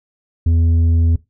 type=tone with tanh clipping; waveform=sine; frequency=83 Hz; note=E2; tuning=12 cents sharp; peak=-12 dBFS; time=0.46-1.16 s; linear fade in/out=5 ms; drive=6 dB; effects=noise-tail reverb RT60 0.2 s tail -19 dB re dry